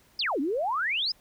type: exponential two-way sweep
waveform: sine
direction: down then up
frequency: 5274 to 258.2 to 5274 Hz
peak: -25 dBFS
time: 0.19-1.12 s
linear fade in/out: 5 ms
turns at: 0.4 s
effects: pink hiss -61 dBFS RMS until 1.2 s